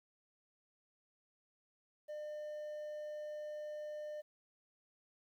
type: tone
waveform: triangle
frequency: 602 Hz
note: D5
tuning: 43 cents sharp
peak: -40 dBFS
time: 2.08-4.22 s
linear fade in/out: 20 ms
effects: 12-bit